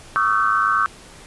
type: tone cluster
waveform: sine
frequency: 1122 / 1230 / 1332 / 1532 Hz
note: C#6 / D#6 / E6 / G6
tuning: +21 / -20 / +18 / -40 cents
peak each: -21 dBFS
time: 0.16-0.86 s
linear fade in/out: 0 ms
effects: pink hiss -43 dBFS RMS until 1.26 s + resampled to 24000 Hz